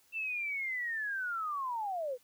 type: linear sweep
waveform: sine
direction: down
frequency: 2696 to 474.7 Hz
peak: -33 dBFS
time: 0.12-2.18 s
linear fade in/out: 50 ms
effects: white hiss -67 dBFS RMS until 2.23 s